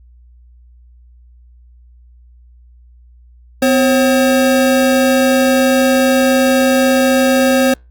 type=tone pair together; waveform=square; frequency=253.9 / 538 Hz; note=B3 / C5; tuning=+48 / +48 cents; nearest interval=octave + minor second; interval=1300 cents; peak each=-13 dBFS; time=3.62-7.74 s; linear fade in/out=5 ms; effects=added 60 Hz sine -41 dBFS peak until 7.9 s + Opus 48 kbps